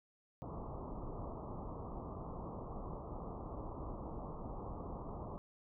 pink low-pass noise, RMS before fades -45 dBFS, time 0.42-5.38 s, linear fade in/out 0 ms, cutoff 1200 Hz, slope 96 dB/octave, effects none

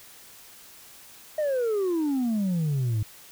sine exponential sweep, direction down, 629 to 102.4 Hz, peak -20 dBFS, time 1.38-3.03 s, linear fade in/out 5 ms, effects tanh soft clip ceiling -22 dBFS + white hiss -49 dBFS RMS until 3.31 s

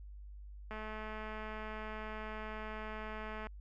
click train, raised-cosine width 0.5 ms, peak -30 dBFS, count 597, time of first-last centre 0.71-3.469 s, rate 216 Hz, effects added 50 Hz sine -47 dBFS peak until 3.6 s

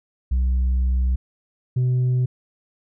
sine tone pair in turn, 63.2 / 126.13 Hz, B1 / B2, +41 / +37 cents, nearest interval octave, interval 1196 cents, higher second, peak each -14 dBFS, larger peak neither, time 0.31-1.16 / 1.76-2.26 s, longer first, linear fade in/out 10 ms, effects tanh soft clip ceiling -16 dBFS

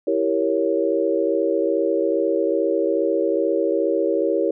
sine chord, E diminished seventh, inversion none, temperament equal, 329.6 / 392 / 466.2 / 554.4 Hz, E4 / G4 / Bb4 / Db5, 0 / 0 / 0 / 0 cents, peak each -23 dBFS, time 0.07-4.51 s, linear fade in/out 5 ms, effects none

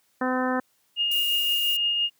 harmonic tone, 255.3 Hz, C4, 42 cents flat, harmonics 1 / 2 / 3 / 4 / 5 / 6 / 7, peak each -26 / -29 / -31 / -32 / -33 / -34 / -34 dBFS, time 0.21-0.6 s, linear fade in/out 5 ms
sine tone with tremolo, 2841 Hz, F7, 29 cents sharp, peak -20 dBFS, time 0.96-2.1 s, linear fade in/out 50 ms, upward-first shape triangle, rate 5.8 Hz, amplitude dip 30%
violet noise, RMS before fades -33 dBFS, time 1.11-1.77 s, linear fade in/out 5 ms
effects white hiss -67 dBFS RMS until 2.19 s + high-pass 80 Hz 12 dB/octave

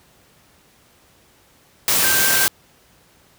sine tone in noise, 1568 Hz, G6, in tune, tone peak -21 dBFS, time 2.04-2.47 s, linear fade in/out 0 ms, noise white, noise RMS -17 dBFS, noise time 1.88-2.48 s, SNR -7 dB, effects pink hiss -54 dBFS RMS until 3.38 s + high-pass 60 Hz 12 dB/octave

